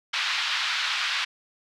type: band-pass noise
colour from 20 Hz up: white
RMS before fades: -27 dBFS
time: 0.13-1.25 s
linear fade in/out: 10 ms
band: 1100 to 4100 Hz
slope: 24 dB/octave
effects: none